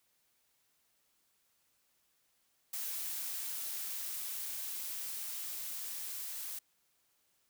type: noise with level ramp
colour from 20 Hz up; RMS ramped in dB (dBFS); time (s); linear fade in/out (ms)
blue; -39 to -42; 2.73-6.59; 5
effects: white hiss -75 dBFS RMS until 7.49 s